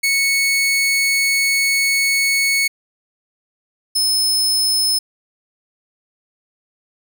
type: tone pair in turn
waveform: sawtooth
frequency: 2210 / 5206 Hz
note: C#7 / E8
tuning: -6 / -22 cents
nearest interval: octave + minor third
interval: 1484 cents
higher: second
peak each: -11 / -12 dBFS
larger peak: first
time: 0.03-2.68 / 3.95-4.99 s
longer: first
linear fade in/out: 10 ms
effects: none